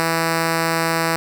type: tone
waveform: 5% pulse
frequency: 164.4 Hz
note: E3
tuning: 4 cents flat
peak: -6 dBFS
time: 0-1.16 s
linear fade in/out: 0 ms
effects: none